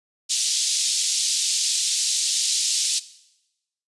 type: band-pass noise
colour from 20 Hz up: white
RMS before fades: -23 dBFS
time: 0.29-3 s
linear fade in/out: 20 ms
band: 3500 to 8000 Hz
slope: 24 dB/octave
effects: noise-tail reverb RT60 0.9 s tail -17 dB re dry + resampled to 24000 Hz